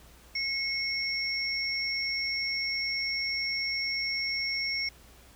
sine tone pair together, 2174 / 5489 Hz, C#7 / F8, -34 / -31 cents, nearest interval octave + major third, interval 1603 cents, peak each -31 / -31 dBFS, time 0.35-4.89 s, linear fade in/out 5 ms, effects added 60 Hz sine -56 dBFS peak until 5.35 s + pink hiss -56 dBFS RMS until 5.35 s

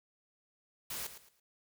white noise with echo, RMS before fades -40 dBFS, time 0.9-1.07 s, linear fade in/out 5 ms, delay 110 ms, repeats 3, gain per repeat -11 dB, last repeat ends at 1.4 s, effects none

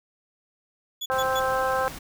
35% pulse tone bursts, 3419 Hz, G#7, 50 cents sharp, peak -27 dBFS, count 3, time 1.01-1.4 s, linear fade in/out 10 ms, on 50 ms, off 120 ms
harmonic tone, 261.6 Hz, C4, in tune, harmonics 2 / 3 / 4 / 5 / 6, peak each -26 / -28 / -29 / -30 / -31 dBFS, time 1.1-1.88 s, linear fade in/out 0 ms
pink noise, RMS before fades -39 dBFS, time 1.11-1.99 s, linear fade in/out 10 ms
effects none

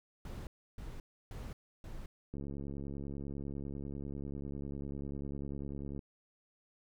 brown noise bursts, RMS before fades -44 dBFS, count 4, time 0.25-2.06 s, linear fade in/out 2 ms, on 220 ms, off 310 ms
click train, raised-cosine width 3 ms, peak -30 dBFS, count 257, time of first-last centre 2.34-5.992 s, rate 70.1 Hz
effects none

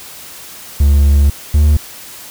triangle tone pair in turn, 71.1 / 74.62 Hz, C#2 / D2, +45 / +28 cents, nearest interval minor second, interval 83 cents, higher second, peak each -4 dBFS, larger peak neither, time 0.8-1.3 / 1.54-1.77 s, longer first, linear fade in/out 5 ms, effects white hiss -33 dBFS RMS until 2.3 s

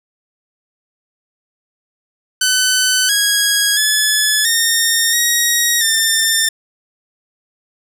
10% pulse tone with pitch steps, 1511 / 1653 / 1717 / 1836 / 1890 / 1796 Hz, F#6 / G#6 / A6 / A#6 / A#6 / A6, +36 / -9 / -43 / -27 / +23 / +35 cents, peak -3 dBFS, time 2.41-6.49 s, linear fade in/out 5 ms, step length 680 ms, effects none

